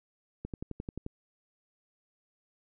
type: click train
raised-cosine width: 3 ms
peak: -24 dBFS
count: 8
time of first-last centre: 0.45-1.064 s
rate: 11.4 Hz
effects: none